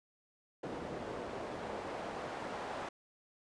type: noise with band-pass filter sweep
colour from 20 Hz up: pink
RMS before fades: -42 dBFS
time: 0.63-2.89 s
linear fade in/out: 5 ms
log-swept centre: 430 to 800 Hz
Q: 0.99
effects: resampled to 22050 Hz